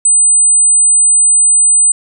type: tone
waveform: sine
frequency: 8100 Hz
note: B8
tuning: 43 cents sharp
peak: -5 dBFS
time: 0.05-1.92 s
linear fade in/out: 5 ms
effects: none